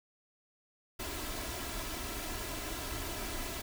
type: noise with comb filter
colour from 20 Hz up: pink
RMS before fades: -39 dBFS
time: 0.99-3.62 s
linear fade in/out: 10 ms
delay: 3 ms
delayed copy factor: +0.6
effects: none